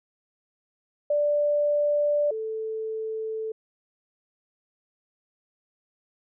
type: tone pair in turn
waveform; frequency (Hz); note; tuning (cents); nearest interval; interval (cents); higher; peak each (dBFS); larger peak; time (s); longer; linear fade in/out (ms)
sine; 587.3 / 440; D5 / A4; 0 / 0; perfect fourth; 500; first; -20 / -28; first; 1.1-2.31 / 2.31-3.52; neither; 5
effects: none